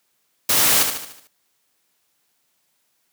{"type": "noise with echo", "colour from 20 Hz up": "white", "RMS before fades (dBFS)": -17, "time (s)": [0.49, 0.83], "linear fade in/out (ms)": 5, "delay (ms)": 74, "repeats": 6, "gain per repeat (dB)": -6, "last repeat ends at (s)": 1.274, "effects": ["white hiss -68 dBFS RMS until 3.12 s", "high-pass 100 Hz 12 dB/octave"]}